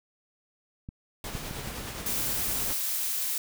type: clicks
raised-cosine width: 5 ms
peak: -26 dBFS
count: 5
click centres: 0.889 / 1.352 / 1.511 / 1.589 / 1.675 s
type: noise with tremolo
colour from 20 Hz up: pink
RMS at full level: -36 dBFS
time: 1.24-2.73 s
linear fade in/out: 2 ms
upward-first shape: triangle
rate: 9.7 Hz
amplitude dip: 35%
type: noise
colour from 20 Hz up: blue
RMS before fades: -30 dBFS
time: 2.06-3.38 s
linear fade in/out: 2 ms
effects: none